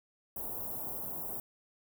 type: band-stop noise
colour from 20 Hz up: white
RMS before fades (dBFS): -39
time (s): 0.36-1.4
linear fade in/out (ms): 2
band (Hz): 910 to 13000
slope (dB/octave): 24
effects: none